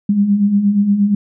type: beating tone pair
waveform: sine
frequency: 196 / 204.5 Hz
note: G3 / G#3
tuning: 0 / -26 cents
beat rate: 8.5 Hz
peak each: -19 / -11 dBFS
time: 0.09-1.15 s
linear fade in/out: 5 ms
effects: none